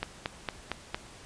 click train, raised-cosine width 0.3 ms, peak -14 dBFS, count 5, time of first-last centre 0.03-0.945 s, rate 4.37 Hz, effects pink hiss -50 dBFS RMS until 1.25 s + resampled to 22050 Hz

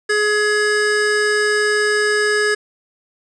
square tone pair together, 420.5 / 1682 Hz, G#4 / G#6, +22 / +22 cents, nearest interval 2 octaves, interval 2400 cents, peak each -18 dBFS, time 0.09-2.55 s, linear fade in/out 10 ms, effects resampled to 22050 Hz + 7-bit

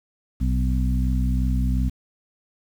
harmonic tone with a mistuned harmonic, 62.8 Hz, B1, 30 cents sharp, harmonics 1 / 2 / 3 / 4, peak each -20 / -27 / -28 / -29 dBFS, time 0.4-1.9 s, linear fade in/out 20 ms, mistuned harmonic 1, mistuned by -80 cents, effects 8-bit

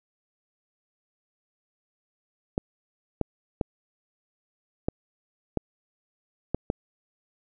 clicks, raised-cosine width 2 ms, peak -11 dBFS, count 7, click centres 2.579 / 3.213 / 3.612 / 4.885 / 5.573 / 6.546 / 6.701 s, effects none

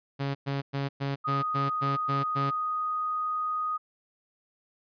sawtooth tone bursts, 138.9 Hz, C#3, 4 cents sharp, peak -24 dBFS, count 9, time 0.19-2.51 s, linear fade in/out 20 ms, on 160 ms, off 110 ms
sine tone, 1244.5 Hz, D#6, in tune, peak -27 dBFS, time 1.24-3.78 s, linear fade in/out 20 ms
effects resampled to 11025 Hz

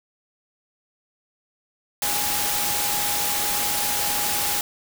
sine tone in noise, 825 Hz, G#5, 12 cents flat, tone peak -31 dBFS, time 2.02-4.61 s, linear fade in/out 2 ms, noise white, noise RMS -24 dBFS, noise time 2.02-4.61 s, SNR -10 dB, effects none

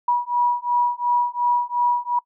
sine beating tone pair, 967 / 969.8 Hz, B5 / B5, -37 / -32 cents, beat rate 2.8 Hz, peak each -21 dBFS, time 0.08-2.19 s, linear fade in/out 5 ms, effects noise-tail reverb RT60 0.1 s tail -23 dB re dry

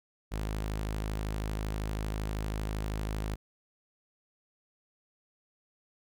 sawtooth tone, 52.7 Hz, G#1, 26 cents sharp, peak -28 dBFS, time 0.31-3.36 s, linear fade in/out 20 ms, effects none

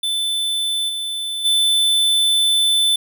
square tone with level steps, 3520 Hz, A7, in tune, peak -19 / -23 / -14 dBFS, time 0.03-2.96 s, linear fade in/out 5 ms, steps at 0.88 / 1.44 s, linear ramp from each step 20 ms, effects none

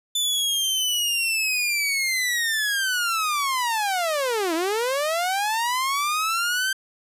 sawtooth linear two-way sweep, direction down then up, 3522 to 314 to 1569 Hz, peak -18 dBFS, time 0.15-6.73 s, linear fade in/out 5 ms, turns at 4.54 s, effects resampled to 32000 Hz

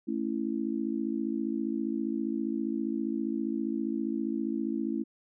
sine chord, A major, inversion none, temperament just, 220 / 275 / 330 Hz, A3 / C#4 / E4, 0 / -14 / +2 cents, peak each -33 dBFS, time 0.07-5.04 s, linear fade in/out 20 ms, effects none

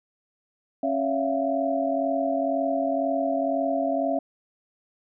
sine tone cluster, 273.7 / 562 / 667 / 709 Hz, C#4 / C#5 / E5 / F5, -22 / +24 / +20 / +26 cents, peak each -27 / -31 / -25 / -31 dBFS, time 0.83-4.19 s, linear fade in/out 5 ms, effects none

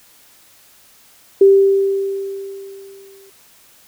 sine tone with exponential decay, 392 Hz, G4, in tune, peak -4 dBFS, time 1.41-3.3 s, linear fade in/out 5 ms, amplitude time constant 410 ms, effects white hiss -49 dBFS RMS until 3.87 s

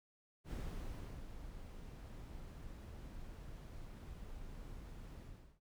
brown noise with ADSR envelope, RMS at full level -42 dBFS, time 0.44-5.6 s, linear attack 79 ms, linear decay 740 ms, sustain -8 dB, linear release 420 ms, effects none

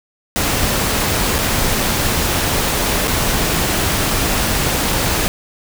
pink noise with dropouts, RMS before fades -17 dBFS, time 0.36-5.28 s, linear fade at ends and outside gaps 0 ms, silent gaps 1.383-1.387 / 3.073-3.079 s, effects none

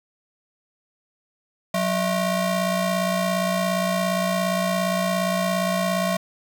30% pulse ring-modulated tone, 424.7 Hz, G#4, 39 cents sharp, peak -15 dBFS, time 1.74-6.17 s, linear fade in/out 5 ms, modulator 241 Hz, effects none

